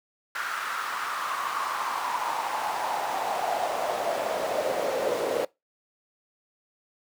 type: noise with high-pass filter sweep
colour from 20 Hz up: brown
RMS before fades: -29 dBFS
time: 0.35-5.45 s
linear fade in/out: 5 ms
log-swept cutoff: 1400 to 490 Hz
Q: 4.6
effects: noise-tail reverb RT60 0.2 s tail -22 dB re dry